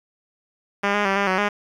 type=tone with pitch steps; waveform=5% pulse; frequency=201.2 / 206.2 / 194.8 / 200.3 / 187 / 205.6 Hz; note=G3 / G#3 / G3 / G3 / F#3 / G#3; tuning=+45 / -12 / -11 / +38 / +19 / -17 cents; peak=-7 dBFS; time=0.83-1.49 s; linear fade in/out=10 ms; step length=110 ms; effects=low-pass 3000 Hz 12 dB/octave + 8-bit